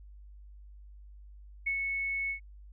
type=tone with ADSR envelope; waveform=sine; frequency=2205 Hz; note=C#7; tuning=10 cents flat; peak=-27 dBFS; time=1.66-2.4 s; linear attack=12 ms; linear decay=82 ms; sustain=-3 dB; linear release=100 ms; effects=added 50 Hz sine -48 dBFS peak until 2.72 s